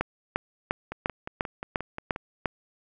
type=two click trains; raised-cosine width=0.5 ms; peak=-10 / -19 dBFS; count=8 / 8; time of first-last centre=0.01-2.458 / 0.92-2.161 s; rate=2.86 / 5.64 Hz; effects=none